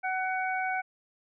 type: harmonic tone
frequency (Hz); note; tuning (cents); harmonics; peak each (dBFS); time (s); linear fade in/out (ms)
749; F#5; +21; 1 / 2 / 3; -30 / -33 / -35; 0.03-0.82; 20
effects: none